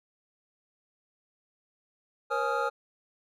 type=tone cluster; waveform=triangle; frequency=475.8 / 543 / 838 / 1249 / 1387 Hz; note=A#4 / C#5 / G#5 / D#6 / F6; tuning=+35 / -36 / +15 / +6 / -12 cents; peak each=-31 dBFS; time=2.3-2.7 s; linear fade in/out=20 ms; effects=none